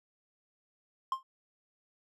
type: tone with exponential decay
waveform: triangle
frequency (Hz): 1057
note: C6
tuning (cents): +17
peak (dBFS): -23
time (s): 1.12-1.23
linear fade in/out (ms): 2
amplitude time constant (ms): 23
effects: none